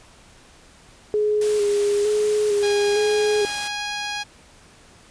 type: tone with vibrato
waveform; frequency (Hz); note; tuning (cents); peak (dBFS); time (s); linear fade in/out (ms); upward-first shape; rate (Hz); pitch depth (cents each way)
sine; 415.3; G#4; 0; -17; 1.14-3.45; 0; square; 1.1; 26
type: noise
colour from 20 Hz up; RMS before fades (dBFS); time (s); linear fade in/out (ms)
white; -33; 1.41-3.68; 5
type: tone with pitch glide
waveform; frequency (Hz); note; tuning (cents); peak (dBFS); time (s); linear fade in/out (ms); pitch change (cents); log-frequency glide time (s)
10% pulse; 820 to 825.7; G#5 to G#5; -22 to -10; -17; 2.62-4.24; 20; +12; 3.18-3.73
effects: pink hiss -50 dBFS RMS until 5.1 s + resampled to 22050 Hz